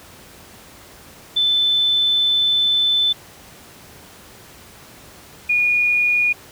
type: tone pair in turn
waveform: sine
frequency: 3520 / 2444 Hz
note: A7 / D#7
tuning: 0 / -32 cents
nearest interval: tritone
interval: 632 cents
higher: first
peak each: -14 / -14 dBFS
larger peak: neither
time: 1.36-3.13 / 5.49-6.33 s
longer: first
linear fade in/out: 10 ms
effects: pink hiss -43 dBFS RMS until 6.51 s + high-pass 60 Hz 12 dB/octave